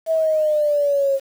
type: linear sweep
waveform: sine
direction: down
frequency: 652 to 540 Hz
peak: -15 dBFS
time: 0.06-1.2 s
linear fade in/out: 50 ms
effects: 7-bit